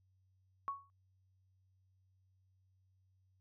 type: tone with exponential decay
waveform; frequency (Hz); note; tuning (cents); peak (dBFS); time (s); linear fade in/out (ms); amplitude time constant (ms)
sine; 1111; C#6; +4; -33; 0.68-0.9; 0; 47
effects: added 94 Hz sine -70 dBFS peak until 3.4 s